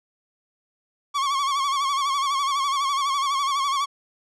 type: tone with vibrato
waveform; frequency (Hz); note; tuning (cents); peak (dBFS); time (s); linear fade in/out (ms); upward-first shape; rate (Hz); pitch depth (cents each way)
45% pulse; 1108.7; C#6; 0; -21; 1.14-3.86; 20; sine; 12; 71
effects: low-pass 7000 Hz 12 dB/octave